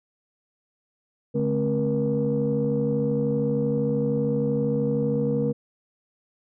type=tone cluster; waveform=sine; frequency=143.8 / 214.3 / 267.2 / 476.3 Hz; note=D3 / A3 / C4 / A#4; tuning=-36 / -45 / +36 / +37 cents; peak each=-26 / -26 / -28 / -24 dBFS; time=1.34-5.53 s; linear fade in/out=20 ms; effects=tanh soft clip ceiling -14 dBFS